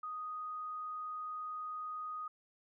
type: tone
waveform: sine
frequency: 1244.5 Hz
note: D#6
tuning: in tune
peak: -39 dBFS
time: 0.03-2.28 s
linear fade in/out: 5 ms
effects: none